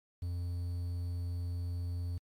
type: tone with quantisation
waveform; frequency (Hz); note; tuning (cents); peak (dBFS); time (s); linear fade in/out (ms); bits
triangle; 87.7; F2; +8; -32; 0.22-2.18; 5; 10
effects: AAC 64 kbps